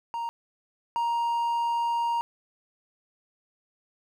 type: tone pair in turn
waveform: triangle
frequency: 932.3 / 937.3 Hz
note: A#5 / A#5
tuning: 0 / +9 cents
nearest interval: unison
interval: 9 cents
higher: second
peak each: -27 / -22 dBFS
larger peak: second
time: 0.14-0.29 / 0.96-2.21 s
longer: second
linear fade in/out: 0 ms
effects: none